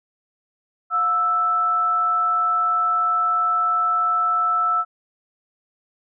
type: tone pair together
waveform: sine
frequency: 713.5 / 1318.5 Hz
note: F5 / E6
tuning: +37 / 0 cents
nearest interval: major seventh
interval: 1063 cents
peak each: -29 / -17 dBFS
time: 0.9-4.85 s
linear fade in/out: 50 ms
effects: none